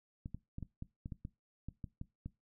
clicks, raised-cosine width 5 ms, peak -30 dBFS, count 12, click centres 0.259 / 0.346 / 0.584 / 0.627 / 0.824 / 1.059 / 1.122 / 1.251 / 1.686 / 1.842 / 2.014 / 2.26 s, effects noise-tail reverb RT60 0.2 s tail -19 dB re dry

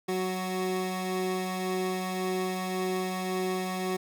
25% pulse tone pair together, 185.91 / 370 Hz, F#3 / F#4, +9 / 0 cents, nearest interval octave, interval 1191 cents, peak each -28 / -28 dBFS, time 0.08-3.97 s, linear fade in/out 10 ms, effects none

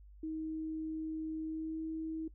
sine tone with pitch glide, 315.9 to 319.4 Hz, D#4 to D#4, +26 to +45 cents, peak -36 dBFS, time 0.23-2.28 s, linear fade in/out 5 ms, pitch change +19 cents, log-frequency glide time 1.46-1.8 s, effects noise-tail reverb RT60 0.1 s tail -19 dB re dry + added 50 Hz sine -53 dBFS peak until 2.34 s

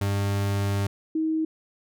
40% pulse / sine tone pair in turn, 99.9 / 317.2 Hz, G2 / D#4, +33 / +33 cents, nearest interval octave + minor sixth, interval 2000 cents, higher second, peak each -22 / -22 dBFS, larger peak neither, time 0.01-0.87 / 1.15-1.45 s, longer first, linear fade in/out 5 ms, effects none

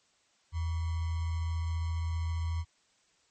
sine tone with sample-and-hold, 82.41 Hz, E2, in tune, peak -29 dBFS, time 0.52-2.65 s, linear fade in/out 50 ms, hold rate 1050 Hz, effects white hiss -69 dBFS RMS until 3.3 s + MP3 32 kbps

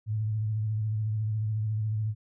sine tone with vibrato, 108.1 Hz, A2, 30 cents flat, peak -26 dBFS, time 0.06-2.15 s, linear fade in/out 50 ms, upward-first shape triangle, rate 14 Hz, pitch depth 50 cents each way, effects none

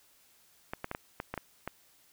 clicks, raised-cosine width 0.5 ms, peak -20 dBFS, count 8, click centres 0.735 / 0.844 / 0.914 / 0.949 / 1.201 / 1.34 / 1.377 / 1.676 s, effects white hiss -64 dBFS RMS until 2.12 s

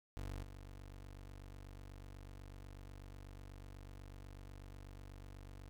25% pulse tone with level steps, 48.12 Hz, G1, 31 cents flat, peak -39 / -47 dBFS, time 0.17-5.69 s, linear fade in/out 0 ms, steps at 0.42 s, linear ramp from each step 20 ms, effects none

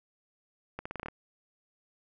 accelerating click train, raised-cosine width 0.5 ms, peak -22 dBFS, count 8, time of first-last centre 0.79-1.084 s, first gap 65 ms, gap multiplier 0.85, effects none

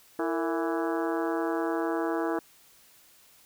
harmonic tone with a mistuned harmonic, 165.5 Hz, E3, 7 cents sharp, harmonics 2 / 3 / 4 / 5 / 6 / 7 / 8 / 9 / 10, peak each -29 / -33 / -35 / -37 / -39 / -40 / -41 / -42 / -43 dBFS, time 0.19-2.39 s, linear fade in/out 2 ms, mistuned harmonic 3, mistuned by -130 cents, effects white hiss -58 dBFS RMS until 3.45 s

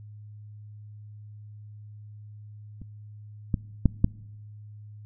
clicks, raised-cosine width 5 ms, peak -27 / -11 / -6 / -6 dBFS, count 4, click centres 2.817 / 3.542 / 3.857 / 4.044 s, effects noise-tail reverb RT60 1.0 s tail -23 dB re dry + added 105 Hz sine -42 dBFS peak until 5.05 s

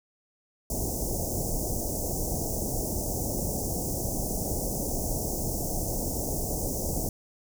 pink band-stop noise, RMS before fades -30 dBFS, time 0.7-7.09 s, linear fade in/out 2 ms, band 770 to 5700 Hz, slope 48 dB/octave, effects none

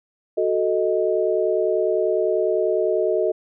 sine chord, D# diminished, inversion first, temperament equal with one note detuned, 370 / 440 / 626.6 Hz, F#4 / A4 / D#5, 0 / 0 / +12 cents, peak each -22 dBFS, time 0.37-3.32 s, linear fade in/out 10 ms, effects none

